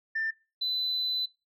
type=tone pair in turn; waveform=sine; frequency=1786 / 4009 Hz; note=A6 / B7; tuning=+25 / +25 cents; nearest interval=octave + major second; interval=1400 cents; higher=second; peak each=-26 dBFS; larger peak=neither; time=0.15-0.31 / 0.61-1.26 s; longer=second; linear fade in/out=10 ms; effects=noise-tail reverb RT60 0.3 s tail -25 dB re dry + tanh soft clip ceiling -23 dBFS